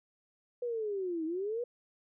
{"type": "linear two-way sweep", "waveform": "sine", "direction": "down then up", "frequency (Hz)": [493.9, 311.1, 493.9], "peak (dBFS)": -32, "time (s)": [0.62, 1.64], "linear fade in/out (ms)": 5, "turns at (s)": 1.25, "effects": []}